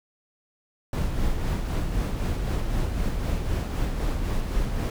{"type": "noise with tremolo", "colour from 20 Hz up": "brown", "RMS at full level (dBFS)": -24, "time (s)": [0.93, 4.9], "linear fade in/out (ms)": 2, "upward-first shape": "sine", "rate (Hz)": 3.9, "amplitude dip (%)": 40, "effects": []}